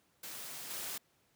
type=noise with level steps; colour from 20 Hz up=white; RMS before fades=-45 / -41 dBFS; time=0.23-0.98 s; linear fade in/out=5 ms; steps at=0.7 s; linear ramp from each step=5 ms; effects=pink hiss -72 dBFS RMS until 1.35 s + high-pass 100 Hz 12 dB/octave